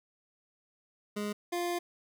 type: tone pair in turn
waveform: 25% pulse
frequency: 207.7 / 349.3 Hz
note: G#3 / F4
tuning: 0 / 0 cents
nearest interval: major sixth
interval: 900 cents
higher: second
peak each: -29 / -27 dBFS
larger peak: second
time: 1.16-1.33 / 1.52-1.79 s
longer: second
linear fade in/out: 10 ms
effects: none